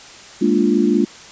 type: chord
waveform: sine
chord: Bb dominant seventh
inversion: third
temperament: equal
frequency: 207.7 / 233.1 / 293.7 / 349.2 Hz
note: Ab3 / Bb3 / D4 / F4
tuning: 0 / 0 / 0 / 0 cents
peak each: -18 dBFS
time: 0.41-1.05 s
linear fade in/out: 10 ms
effects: white hiss -39 dBFS RMS until 1.31 s + resampled to 16000 Hz